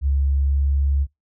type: tone with pitch glide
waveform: sine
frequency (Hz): 69.3 to 69.74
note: C#2 to C#2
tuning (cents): 0 to +11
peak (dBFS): -16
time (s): 0.01-1.07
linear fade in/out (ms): 50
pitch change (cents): +11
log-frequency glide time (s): 0.48-0.56
effects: noise-tail reverb RT60 0.2 s tail -26 dB re dry